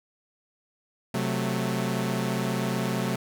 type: chord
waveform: sawtooth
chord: F# diminished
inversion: second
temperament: equal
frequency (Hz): 130.81 / 185 / 220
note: C3 / F#3 / A3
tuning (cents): 0 / 0 / 0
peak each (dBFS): -26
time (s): 1.14-3.16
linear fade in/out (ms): 5
effects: none